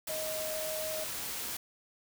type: tone in noise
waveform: sine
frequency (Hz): 626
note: D#5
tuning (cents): +10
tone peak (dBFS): -36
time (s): 0.09-1.04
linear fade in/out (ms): 5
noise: white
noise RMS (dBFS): -38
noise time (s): 0.07-1.57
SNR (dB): -1
effects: none